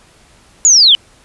sine linear sweep, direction down, 7040 to 2936 Hz, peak -4 dBFS, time 0.65-0.95 s, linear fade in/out 0 ms, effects pink hiss -47 dBFS RMS until 1.24 s + resampled to 24000 Hz

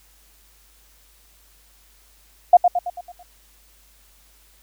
sine tone with echo, 710 Hz, F5, 28 cents sharp, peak -5 dBFS, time 2.53-2.57 s, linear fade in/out 5 ms, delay 110 ms, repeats 6, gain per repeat -6 dB, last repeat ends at 3.23 s, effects added 50 Hz sine -56 dBFS peak until 4.62 s + white hiss -56 dBFS RMS until 4.62 s

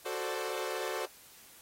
sawtooth chord, D dominant seventh, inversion first, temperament equal, 370 / 440 / 523.3 / 587.3 Hz, F#4 / A4 / C5 / D5, 0 / 0 / 0 / 0 cents, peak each -35 / -35 / -36 / -38 dBFS, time 0.05-1.06 s, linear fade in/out 10 ms, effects white hiss -56 dBFS RMS until 1.61 s + AAC 48 kbps

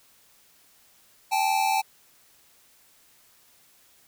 square tone pair together, 784 / 866.4 Hz, G5 / A5, 0 / -27 cents, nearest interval major second, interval 173 cents, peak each -25 dBFS, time 1.31-1.82 s, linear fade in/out 20 ms, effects white hiss -59 dBFS RMS until 4.07 s

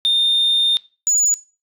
sine tone pair in turn, 3632 / 6904 Hz, A#7 / A8, -46 / -34 cents, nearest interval major seventh, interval 1112 cents, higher second, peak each -11 dBFS, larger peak neither, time 0.05-0.77 / 1.07-1.34 s, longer first, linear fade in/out 0 ms, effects noise-tail reverb RT60 0.3 s tail -19 dB re dry + tanh soft clip ceiling -11 dBFS

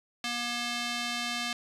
square tone with band-pass filter, 239.2 Hz, A#3, 45 cents sharp, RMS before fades -33 dBFS, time 0.24-1.53 s, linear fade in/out 2 ms, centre 3600 Hz, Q 0.95, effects resampled to 32000 Hz + 10-bit

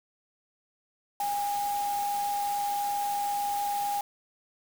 sine tone in noise, 814 Hz, G#5, 35 cents flat, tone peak -27 dBFS, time 1.2-4.01 s, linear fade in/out 2 ms, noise white, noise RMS -40 dBFS, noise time 1.2-4.01 s, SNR +10 dB, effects none

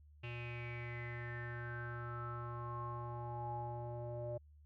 square tone with low-pass filter sweep, 119.6 Hz, A#2, 45 cents sharp, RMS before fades -44 dBFS, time 0.23-4.38 s, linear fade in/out 10 ms, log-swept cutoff 2700 to 620 Hz, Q 9.5, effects added 74 Hz sine -59 dBFS peak until 4.65 s

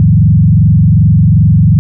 sine tone with frequency modulation, 130.81 Hz, C3, in tune, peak -3 dBFS, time 0-1.79 s, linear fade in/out 0 ms, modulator 22.6 Hz, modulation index 2, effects none

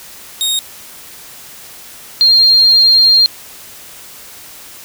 sawtooth / sine tone pair in turn, 3729 / 4203 Hz, A#7 / C8, 0 / +7 cents, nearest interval major second, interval 207 cents, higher second, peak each -10 / -5 dBFS, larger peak second, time 0.41-0.59 / 2.21-3.26 s, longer second, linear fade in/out 0 ms, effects white hiss -35 dBFS RMS until 4.84 s

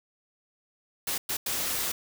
white noise bursts at uneven times, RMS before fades -30 dBFS, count 3, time 1.07-1.18 / 1.29-1.37 / 1.46-1.92 s, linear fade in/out 5 ms, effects none

